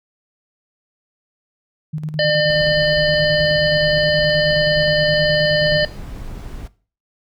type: tone with tremolo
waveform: sine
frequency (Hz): 153.8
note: D#3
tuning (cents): -20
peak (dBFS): -20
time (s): 1.93-5.84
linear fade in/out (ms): 10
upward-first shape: square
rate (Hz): 9.5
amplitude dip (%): 55
type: harmonic tone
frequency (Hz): 602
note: D5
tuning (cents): +43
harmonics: 1 / 3 / 5 / 7 / 8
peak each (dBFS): -16 / -21 / -23 / -24 / -25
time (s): 2.19-5.85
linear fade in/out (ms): 2
type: noise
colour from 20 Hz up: brown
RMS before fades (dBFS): -31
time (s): 2.49-6.68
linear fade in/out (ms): 10
effects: noise-tail reverb RT60 0.4 s tail -19 dB re dry